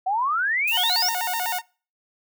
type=exponential sweep; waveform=sine; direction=up; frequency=728 to 5840 Hz; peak=-20 dBFS; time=0.06-1.1 s; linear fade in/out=10 ms
type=noise; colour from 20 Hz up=violet; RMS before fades=-32 dBFS; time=0.67-1.59 s; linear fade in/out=10 ms
type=tone with vibrato; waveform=sawtooth; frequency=817 Hz; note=G#5; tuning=29 cents flat; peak=-21 dBFS; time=0.71-1.62 s; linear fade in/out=50 ms; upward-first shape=square; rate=8 Hz; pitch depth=200 cents each way
effects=noise-tail reverb RT60 0.4 s tail -26 dB re dry